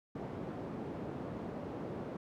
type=band-pass noise; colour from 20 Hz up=white; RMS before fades=-42 dBFS; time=0.15-2.17 s; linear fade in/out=5 ms; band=110 to 410 Hz; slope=12 dB/octave; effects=none